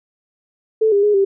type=tone with pitch steps; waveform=sine; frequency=439 / 402.8 / 416.2 / 392.5 Hz; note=A4 / G4 / G#4 / G4; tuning=-4 / +47 / +4 / +2 cents; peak=-11 dBFS; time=0.81-1.25 s; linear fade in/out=10 ms; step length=110 ms; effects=none